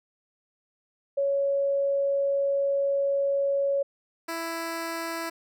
sine / 10% pulse tone pair in turn, 557 / 331.2 Hz, C#5 / E4, +8 / +8 cents, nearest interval major sixth, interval 900 cents, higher first, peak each -22 dBFS, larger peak neither, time 1.17-3.83 / 4.28-5.3 s, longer first, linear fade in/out 10 ms, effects none

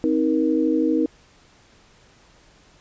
sine tone cluster, 261.8 / 314.3 / 472.9 Hz, C4 / D#4 / A#4, +1 / +18 / +25 cents, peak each -23 / -19 / -24 dBFS, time 0.04-1.06 s, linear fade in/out 0 ms, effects pink hiss -54 dBFS RMS until 2.8 s + resampled to 16000 Hz

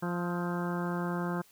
harmonic tone with a mistuned harmonic, 174.7 Hz, F3, 1 cent sharp, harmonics 1 / 2 / 3 / 4 / 5 / 6 / 7 / 8 / 9, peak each -32 / -37 / -42 / -43 / -43 / -42 / -44 / -46 / -44 dBFS, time 0.02-1.42 s, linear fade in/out 10 ms, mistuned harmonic 7, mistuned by +52 cents, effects white hiss -61 dBFS RMS until 1.51 s

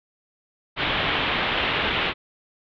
white low-pass noise, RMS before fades -24 dBFS, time 0.76-2.14 s, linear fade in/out 50 ms, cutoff 3500 Hz, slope 48 dB/octave, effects none

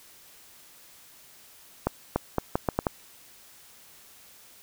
accelerating click train, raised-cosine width 1 ms, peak -9 dBFS, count 7, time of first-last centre 1.87-2.868 s, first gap 290 ms, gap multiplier 0.77, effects white hiss -53 dBFS RMS until 4.62 s

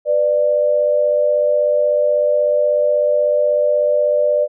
sine tone pair together, 496.7 / 593 Hz, B4 / D5, +10 / +17 cents, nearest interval minor third, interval 307 cents, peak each -19 / -13 dBFS, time 0.05-4.48 s, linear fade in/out 50 ms, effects none

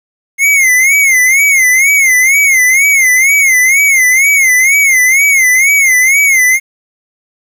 square tone with vibrato, 2132 Hz, C7, 32 cents sharp, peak -6 dBFS, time 0.38-6.6 s, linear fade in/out 50 ms, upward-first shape sine, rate 2.1 Hz, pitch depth 120 cents each way, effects 7-bit

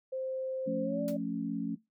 sine tone with pitch glide, 523.3 to 584 Hz, C5 to D5, 0 to -10 cents, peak -33 dBFS, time 0.12-1.17 s, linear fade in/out 10 ms, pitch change +190 cents, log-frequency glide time 0.82-1.02 s
sine chord, F augmented, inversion none, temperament equal, 174.61 / 220 / 277.2 Hz, F3 / A3 / C#4, 0 / 0 / 0 cents, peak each -38 / -36 / -35 dBFS, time 0.66-1.76 s, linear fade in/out 20 ms
white noise with exponential decay, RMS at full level -42 dBFS, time 1.08-1.18 s, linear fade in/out 0 ms, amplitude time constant 20 ms
effects noise-tail reverb RT60 0.2 s tail -19 dB re dry

